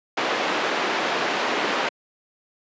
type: band-pass noise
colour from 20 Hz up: pink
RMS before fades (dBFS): -24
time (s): 0.17-1.89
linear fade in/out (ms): 5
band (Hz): 350 to 3000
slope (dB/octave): 12
effects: high-pass 200 Hz 12 dB/octave + resampled to 16000 Hz